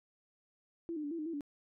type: tone with pitch steps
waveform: sine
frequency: 335.7 / 302.5 / 289.1 / 334.5 / 305.3 / 332.5 / 287.9 Hz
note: E4 / D#4 / D4 / E4 / D#4 / E4 / D4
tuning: +32 / -49 / -27 / +25 / -33 / +15 / -34 cents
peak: -36 dBFS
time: 0.89-1.408 s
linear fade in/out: 0 ms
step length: 74 ms
effects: none